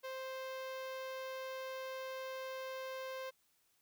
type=tone with notch filter; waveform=sawtooth; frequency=524 Hz; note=C5; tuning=2 cents sharp; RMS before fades=-44 dBFS; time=0.03-3.31 s; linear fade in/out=20 ms; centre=8500 Hz; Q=0.82; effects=white hiss -75 dBFS RMS until 3.81 s